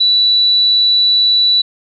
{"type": "tone", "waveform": "sine", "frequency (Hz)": 3951, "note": "B7", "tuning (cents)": 0, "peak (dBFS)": -8, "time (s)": [0, 1.62], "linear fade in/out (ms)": 10, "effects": []}